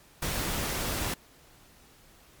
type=noise; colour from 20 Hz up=pink; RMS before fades=-31 dBFS; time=0.22-1.14 s; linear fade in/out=5 ms; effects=pink hiss -57 dBFS RMS until 2.4 s + MP3 96 kbps